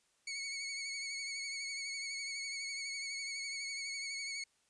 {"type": "tone with vibrato", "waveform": "20% pulse", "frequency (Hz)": 2217, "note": "C#7", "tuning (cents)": 0, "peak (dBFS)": -34, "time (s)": [0.27, 4.44], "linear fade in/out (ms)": 5, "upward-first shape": "triangle", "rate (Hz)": 12, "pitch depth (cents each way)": 43, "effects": ["white hiss -74 dBFS RMS until 4.69 s", "resampled to 22050 Hz"]}